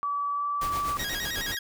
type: tone with pitch glide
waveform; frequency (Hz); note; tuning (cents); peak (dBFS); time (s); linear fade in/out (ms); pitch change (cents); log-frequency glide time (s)
sine; 1148 to 1156.7; D6 to D6; -40 to -27; -26; 0.03-0.97; 0; +13; 0.33-0.44
type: noise with tremolo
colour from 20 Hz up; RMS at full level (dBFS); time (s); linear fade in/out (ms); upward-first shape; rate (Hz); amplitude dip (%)
pink; -34; 0.61-1.55; 5; triangle; 8.1; 65
type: tone with vibrato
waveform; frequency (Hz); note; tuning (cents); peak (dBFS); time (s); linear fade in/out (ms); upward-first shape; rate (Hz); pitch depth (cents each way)
20% pulse; 1760; A6; 0; -25; 0.99-1.59; 5; square; 9.5; 120
effects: none